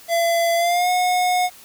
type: tone with pitch glide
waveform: square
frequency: 677 to 725.6 Hz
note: E5 to F#5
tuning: +46 to -34 cents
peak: -17 dBFS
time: 0.08-1.5 s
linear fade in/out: 50 ms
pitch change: +120 cents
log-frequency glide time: 0.56-0.9 s
effects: white hiss -45 dBFS RMS until 1.64 s